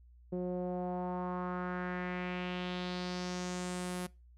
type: tone with low-pass filter sweep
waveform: sawtooth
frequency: 180 Hz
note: F#3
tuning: 47 cents flat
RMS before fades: -37 dBFS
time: 0.32-4.07 s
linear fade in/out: 10 ms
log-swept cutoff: 450 to 11000 Hz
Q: 2.7
effects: noise-tail reverb RT60 0.3 s tail -24 dB re dry + added 60 Hz sine -56 dBFS peak until 4.37 s